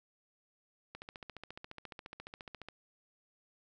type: click train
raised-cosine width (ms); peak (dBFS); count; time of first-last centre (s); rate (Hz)
0.3; -29; 26; 0.95-2.686; 14.4
effects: none